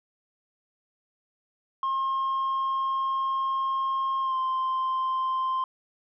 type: tone with pitch glide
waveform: sine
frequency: 1070 to 1045 Hz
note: C6 to C6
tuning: +38 to -2 cents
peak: -22 dBFS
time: 1.83-5.64 s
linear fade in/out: 2 ms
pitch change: -40 cents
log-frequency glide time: 4.21-4.37 s
effects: tanh soft clip ceiling -23 dBFS